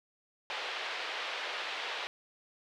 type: band-pass noise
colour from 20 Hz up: white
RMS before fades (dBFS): -38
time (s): 0.5-2.07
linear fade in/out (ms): 0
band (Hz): 450 to 3600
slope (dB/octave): 24
effects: none